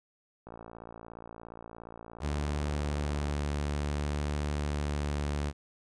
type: click train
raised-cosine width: 1 ms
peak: -31 dBFS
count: 164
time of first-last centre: 0.47-3.325 s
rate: 57.1 Hz
type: tone with vibrato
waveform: sawtooth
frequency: 73.2 Hz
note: D2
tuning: 5 cents flat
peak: -26 dBFS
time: 2.2-5.53 s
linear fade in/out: 50 ms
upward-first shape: triangle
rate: 0.57 Hz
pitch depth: 11 cents each way
effects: resampled to 22050 Hz